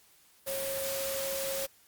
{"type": "tone in noise", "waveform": "sine", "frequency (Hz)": 544, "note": "C#5", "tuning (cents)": -33, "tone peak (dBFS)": -34, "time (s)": [0.46, 1.67], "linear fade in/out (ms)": 20, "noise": "white", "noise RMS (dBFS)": -36, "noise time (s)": [0.46, 1.67], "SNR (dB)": -1, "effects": ["white hiss -62 dBFS RMS until 1.87 s", "Opus 48 kbps"]}